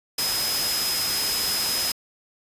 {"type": "tone in noise", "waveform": "sine", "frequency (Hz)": 5070, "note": "D#8", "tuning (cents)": 32, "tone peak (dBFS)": -25, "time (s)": [0.18, 1.92], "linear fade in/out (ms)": 5, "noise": "white", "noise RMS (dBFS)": -26, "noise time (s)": [0.18, 1.92], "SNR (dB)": -2, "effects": ["resampled to 32000 Hz"]}